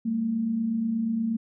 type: tone pair together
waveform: sine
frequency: 198.41 / 226.8 Hz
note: G3 / A#3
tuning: +21 / -47 cents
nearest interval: major second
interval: 232 cents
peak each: -34 / -24 dBFS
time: 0.05-1.37 s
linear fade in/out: 10 ms
effects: none